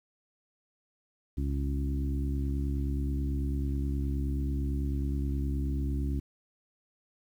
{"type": "harmonic tone with a mistuned harmonic", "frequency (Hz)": 69.3, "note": "C#2", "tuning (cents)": 0, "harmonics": [1, 2, 3, 4, 5], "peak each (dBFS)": [-29, -36, -41, -37, -44], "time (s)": [1.37, 6.2], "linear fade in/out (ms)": 10, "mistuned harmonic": 1, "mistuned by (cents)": -20, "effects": ["10-bit"]}